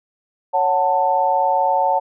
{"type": "chord", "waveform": "sine", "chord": "F# minor", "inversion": "second", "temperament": "just", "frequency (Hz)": [555, 740, 888], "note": ["C#5", "F#5", "A5"], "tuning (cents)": [2, 0, 16], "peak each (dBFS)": [-21, -19, -17], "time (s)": [0.53, 2], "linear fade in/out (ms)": 20, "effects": []}